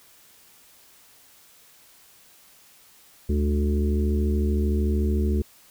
harmonic tone with a mistuned harmonic, 73.42 Hz, D2, in tune, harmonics 1 / 3 / 4 / 5 / 6, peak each -21 / -27 / -36 / -30 / -37 dBFS, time 3.29-5.42 s, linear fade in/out 5 ms, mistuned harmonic 3, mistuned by -62 cents, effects white hiss -54 dBFS RMS until 5.7 s

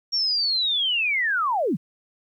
sine linear sweep, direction down, 5588 to 122.8 Hz, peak -20 dBFS, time 0.12-1.77 s, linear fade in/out 20 ms, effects 10-bit

